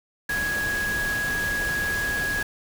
sine tone in noise, 1661.2 Hz, G#6, in tune, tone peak -24 dBFS, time 0.29-2.43 s, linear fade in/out 5 ms, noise pink, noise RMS -32 dBFS, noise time 0.29-2.43 s, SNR +5 dB, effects none

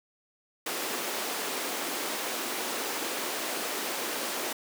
pink high-pass noise, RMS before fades -33 dBFS, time 0.66-4.53 s, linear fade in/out 5 ms, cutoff 280 Hz, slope 24 dB/octave, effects none

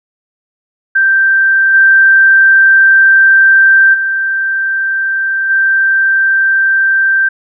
sine tone with level steps, 1568 Hz, G6, in tune, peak -6 / -3 / -11 / -7 dBFS, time 0.95-7.29 s, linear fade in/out 10 ms, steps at 1.73 / 3.93 / 5.49 s, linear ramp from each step 20 ms, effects none

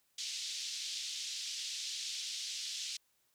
pink band-pass noise, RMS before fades -41 dBFS, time 0.18-2.97 s, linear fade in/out 5 ms, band 3300 to 6600 Hz, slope 24 dB/octave, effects white hiss -75 dBFS RMS until 3.34 s

